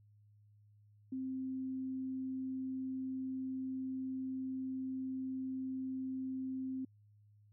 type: tone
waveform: sine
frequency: 261.6 Hz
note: C4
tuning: in tune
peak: -37 dBFS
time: 1.12-6.85 s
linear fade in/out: 5 ms
effects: added 104 Hz sine -62 dBFS peak until 7.52 s